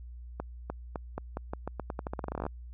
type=accelerating click train; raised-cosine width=1 ms; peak=-20 dBFS; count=23; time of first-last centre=0.4-2.465 s; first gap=300 ms; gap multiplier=0.86; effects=added 60 Hz sine -42 dBFS peak until 2.73 s